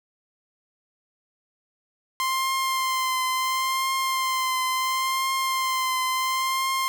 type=tone with vibrato; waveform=sawtooth; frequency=1046.5 Hz; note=C6; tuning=in tune; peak=-19 dBFS; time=2.2-6.88 s; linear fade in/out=0 ms; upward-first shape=triangle; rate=0.72 Hz; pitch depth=27 cents each way; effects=none